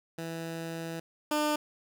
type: tone pair in turn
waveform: 15% pulse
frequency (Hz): 164.81 / 300.3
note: E3 / D4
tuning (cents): 0 / +39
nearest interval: minor seventh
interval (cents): 1039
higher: second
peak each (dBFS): -29 / -20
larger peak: second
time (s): 0.18-1 / 1.31-1.56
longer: first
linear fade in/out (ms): 5
effects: none